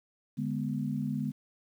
sine chord, G# diminished, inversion second, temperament equal, 146.83 / 207.7 / 246.9 Hz, D3 / G#3 / B3, 0 / 0 / 0 cents, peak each -34 dBFS, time 0.37-1.32 s, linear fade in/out 20 ms, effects 10-bit

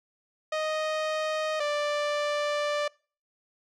sawtooth tone pair in turn, 622.3 / 588.6 Hz, D#5 / D5, 0 / +4 cents, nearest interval minor second, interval 96 cents, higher first, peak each -23 / -22 dBFS, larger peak second, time 0.52-1.6 / 1.6-2.88 s, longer second, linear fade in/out 5 ms, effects noise-tail reverb RT60 0.4 s tail -26 dB re dry + low-pass 5000 Hz 12 dB/octave

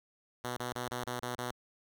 5% pulse tone bursts, 123.1 Hz, B2, 5 cents flat, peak -24 dBFS, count 7, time 0.44-1.512 s, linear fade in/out 5 ms, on 130 ms, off 27 ms, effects none

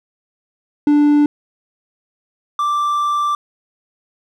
triangle tone pair in turn, 293.7 / 1174.8 Hz, D4 / D6, 0 / 0 cents, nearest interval 2 octaves, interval 2400 cents, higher second, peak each -7 / -13 dBFS, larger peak first, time 0.87-1.26 / 2.59-3.35 s, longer second, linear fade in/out 2 ms, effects none

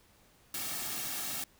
white noise with comb filter, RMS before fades -37 dBFS, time 0.54-1.44 s, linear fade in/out 2 ms, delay 2 ms, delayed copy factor -0.6, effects pink hiss -64 dBFS RMS until 1.59 s

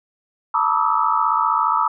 sine tone cluster, 893 / 970 / 1154 / 1253 / 1308 Hz, A5 / B5 / D6 / D#6 / E6, +25 / -31 / -31 / +12 / -14 cents, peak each -22 dBFS, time 0.54-1.88 s, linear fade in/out 5 ms, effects none

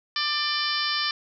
harmonic tone with a mistuned harmonic, 593 Hz, D5, 17 cents sharp, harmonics 2 / 3 / 4 / 5 / 6 / 7 / 8 / 9, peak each -31 / -31 / -34 / -32 / -33 / -34 / -30 / -32 dBFS, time 0.16-1.11 s, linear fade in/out 2 ms, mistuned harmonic 5, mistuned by +26 cents, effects none

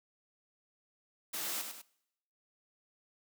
white noise with echo, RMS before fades -38 dBFS, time 1.33-1.62 s, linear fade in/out 10 ms, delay 100 ms, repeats 2, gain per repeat -6 dB, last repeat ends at 1.82 s, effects noise-tail reverb RT60 0.8 s tail -22 dB re dry + high-pass 200 Hz 12 dB/octave

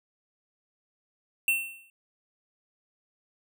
square tone with exponential decay, 2700 Hz, E7, 41 cents sharp, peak -20 dBFS, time 1.48-1.9 s, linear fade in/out 2 ms, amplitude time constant 91 ms, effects none

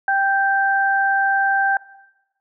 sine tone pair together, 784.8 / 1568 Hz, G5 / G6, +2 / 0 cents, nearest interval octave, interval 1198 cents, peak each -18 dBFS, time 0.08-1.77 s, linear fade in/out 2 ms, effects noise-tail reverb RT60 1.0 s tail -20 dB re dry

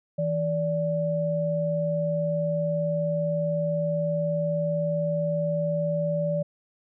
sine tone pair together, 162.61 / 582 Hz, E3 / D5, -23 / -16 cents, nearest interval octave + minor seventh, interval 2207 cents, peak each -27 / -25 dBFS, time 0.18-6.43 s, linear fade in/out 10 ms, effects none

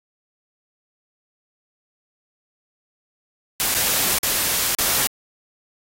white noise with dropouts, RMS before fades -20 dBFS, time 3.6-5.07 s, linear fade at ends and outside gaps 0 ms, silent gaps 3.742-3.748 / 4.185-4.232 / 4.749-4.786 s, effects AAC 48 kbps

